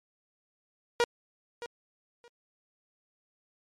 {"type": "tone with echo", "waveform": "sawtooth", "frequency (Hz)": 476, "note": "A#4", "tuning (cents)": 36, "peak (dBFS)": -18, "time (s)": [1, 1.04], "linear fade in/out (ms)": 0, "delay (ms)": 620, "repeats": 2, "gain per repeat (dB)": -15, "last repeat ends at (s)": 2.28, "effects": ["low-pass 7000 Hz 12 dB/octave", "MP3 64 kbps"]}